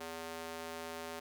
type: tone with high-pass filter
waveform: square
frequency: 82.2 Hz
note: E2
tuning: 4 cents flat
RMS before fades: -44 dBFS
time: 0-1.2 s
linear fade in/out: 10 ms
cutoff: 440 Hz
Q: 0.88
effects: none